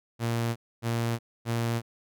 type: tone bursts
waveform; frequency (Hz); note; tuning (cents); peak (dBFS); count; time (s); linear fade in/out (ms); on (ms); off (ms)
sawtooth; 116.54; A#2; 0; -22; 3; 0.19-1.82; 50; 370; 260
effects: none